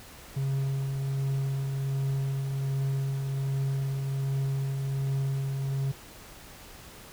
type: tone with tremolo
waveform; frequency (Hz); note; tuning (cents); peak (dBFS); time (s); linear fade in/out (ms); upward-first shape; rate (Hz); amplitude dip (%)
triangle; 136.1; C#3; -31; -23; 0.36-5.92; 10; triangle; 1.3; 35
effects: pink hiss -48 dBFS RMS until 7.12 s